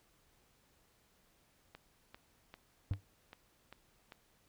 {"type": "click train", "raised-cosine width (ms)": 0.3, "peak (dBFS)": -34, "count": 7, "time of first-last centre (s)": [1.75, 4.122], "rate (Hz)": 2.53}
{"type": "tone with exponential decay", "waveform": "triangle", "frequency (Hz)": 97.7, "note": "G2", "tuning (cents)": -5, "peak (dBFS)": -26, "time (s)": [2.91, 3.02], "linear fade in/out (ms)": 0, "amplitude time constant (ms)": 23}
{"effects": ["pink hiss -71 dBFS RMS until 4.48 s"]}